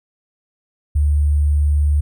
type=tone with sample-and-hold; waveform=sine; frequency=73.42 Hz; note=D2; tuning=in tune; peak=-12 dBFS; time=0.95-2.01 s; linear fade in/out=10 ms; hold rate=8820 Hz; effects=none